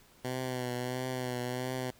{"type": "tone with vibrato", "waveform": "10% pulse", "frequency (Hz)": 126.1, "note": "B2", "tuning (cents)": 36, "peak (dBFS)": -25, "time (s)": [0.24, 1.91], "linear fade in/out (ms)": 10, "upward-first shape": "triangle", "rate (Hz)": 1.5, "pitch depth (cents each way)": 44, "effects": ["pink hiss -61 dBFS RMS until 1.99 s"]}